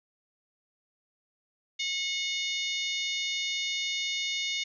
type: harmonic tone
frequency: 726 Hz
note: F#5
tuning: 33 cents flat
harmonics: 3 / 4 / 5 / 6 / 7 / 8 / 9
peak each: -34 / -36 / -33 / -41 / -42 / -45 / -41 dBFS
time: 1.79-4.64 s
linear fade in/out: 10 ms
effects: none